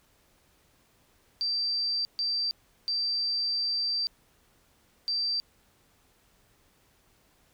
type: tone bursts at uneven times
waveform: sine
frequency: 4684 Hz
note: D8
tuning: 5 cents flat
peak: -26 dBFS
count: 4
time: 1.41-2.05 / 2.19-2.51 / 2.88-4.07 / 5.08-5.4 s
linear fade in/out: 0 ms
effects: pink hiss -65 dBFS RMS until 7.53 s